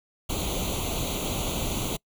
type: noise with comb filter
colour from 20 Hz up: pink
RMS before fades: -29 dBFS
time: 0.29-1.97 s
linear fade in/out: 10 ms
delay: 0.29 ms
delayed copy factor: +0.9
effects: noise-tail reverb RT60 0.1 s tail -25 dB re dry